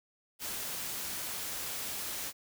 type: noise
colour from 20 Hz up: white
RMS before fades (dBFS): -38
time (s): 0.39-2.33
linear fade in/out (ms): 50
effects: none